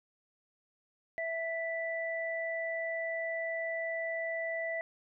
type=tone pair together; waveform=sine; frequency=659.3 / 1975.7 Hz; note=E5 / B6; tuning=0 / 0 cents; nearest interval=octave + perfect fifth; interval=1900 cents; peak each=-35 / -36 dBFS; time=1.18-4.81 s; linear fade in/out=0 ms; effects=none